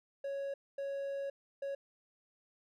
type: tone bursts at uneven times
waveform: triangle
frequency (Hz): 554.4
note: C#5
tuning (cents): 0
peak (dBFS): -34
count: 3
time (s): 0.24-0.54 / 0.78-1.3 / 1.62-1.75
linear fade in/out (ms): 5
effects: none